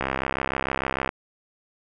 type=click train; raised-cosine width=0.5 ms; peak=-9 dBFS; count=73; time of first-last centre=0.01-1.091 s; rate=66.6 Hz; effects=none